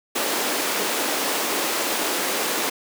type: high-pass noise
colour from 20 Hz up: pink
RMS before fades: -24 dBFS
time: 0.15-2.7 s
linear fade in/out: 10 ms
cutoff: 270 Hz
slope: 24 dB/octave
effects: none